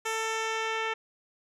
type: tone with low-pass filter sweep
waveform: 10% pulse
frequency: 445.2 Hz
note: A4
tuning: 20 cents sharp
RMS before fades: -31 dBFS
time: 0.05-0.94 s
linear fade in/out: 10 ms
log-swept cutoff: 10000 to 3100 Hz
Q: 1.1
effects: none